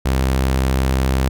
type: tone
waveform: sawtooth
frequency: 65.7 Hz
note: C2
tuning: 8 cents sharp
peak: -11 dBFS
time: 0.05-1.29 s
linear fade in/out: 10 ms
effects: none